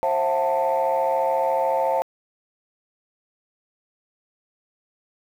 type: chord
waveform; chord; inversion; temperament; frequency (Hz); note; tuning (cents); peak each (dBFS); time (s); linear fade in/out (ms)
sine; F# half-diminished seventh; second; just; 532.8 / 666 / 740 / 888; C5 / E5 / F#5 / A5; +31 / +18 / 0 / +16; -22 / -24 / -27 / -22; 0.03-2.02; 0
effects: tanh soft clip ceiling -13 dBFS + 8-bit

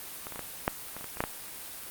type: clicks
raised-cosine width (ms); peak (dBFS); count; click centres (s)
0.5; -23 / -25 / -25 / -20 / -9 / -24 / -27 / -25 / -25 / -11 / -13; 11; 0.269 / 0.323 / 0.359 / 0.393 / 0.679 / 0.966 / 1.01 / 1.043 / 1.171 / 1.205 / 1.239
effects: white hiss -42 dBFS RMS until 1.9 s + Opus 32 kbps

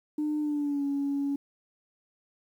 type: tone with pitch glide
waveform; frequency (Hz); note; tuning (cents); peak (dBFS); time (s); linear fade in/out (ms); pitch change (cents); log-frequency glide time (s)
sine; 301.2 to 281; D4 to C#4; +44 to +24; -25; 0.18-1.36; 5; -120; 0.39-0.84
effects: tanh soft clip ceiling -23 dBFS + 10-bit

